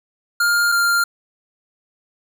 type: tone pair in turn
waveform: square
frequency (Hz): 1407 / 1395.7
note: F6 / F6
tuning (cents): +12 / -2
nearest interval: unison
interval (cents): 14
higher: first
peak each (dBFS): -15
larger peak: neither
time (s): 0.4-0.72 / 0.72-1.04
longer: neither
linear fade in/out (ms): 5
effects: none